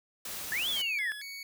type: noise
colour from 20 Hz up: white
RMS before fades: -39 dBFS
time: 0.25-0.82 s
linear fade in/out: 5 ms
type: linear two-way sweep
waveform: sine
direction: up then down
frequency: 1661.2 to 3520 to 1661.2 Hz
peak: -29 dBFS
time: 0.52-1.12 s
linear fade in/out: 0 ms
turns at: 0.69 s
type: tone with vibrato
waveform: 25% pulse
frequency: 1943 Hz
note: B6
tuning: 29 cents flat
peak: -36 dBFS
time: 0.76-1.43 s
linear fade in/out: 2 ms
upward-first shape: square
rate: 2.2 Hz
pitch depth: 240 cents each way
effects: none